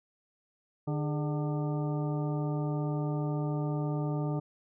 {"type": "harmonic tone with a mistuned harmonic", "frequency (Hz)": 149.4, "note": "D3", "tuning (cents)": 30, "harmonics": [1, 2, 3, 4, 5, 6, 8], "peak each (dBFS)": [-30, -36, -40, -42, -44, -46, -48], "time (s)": [0.87, 4.4], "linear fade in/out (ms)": 10, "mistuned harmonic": 3, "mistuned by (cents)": -120, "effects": []}